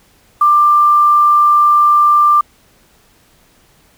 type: tone with quantisation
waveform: sine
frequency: 1186 Hz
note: D6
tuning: 17 cents sharp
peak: -6 dBFS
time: 0.41-2.41 s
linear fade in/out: 5 ms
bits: 6
effects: pink hiss -51 dBFS RMS until 3.97 s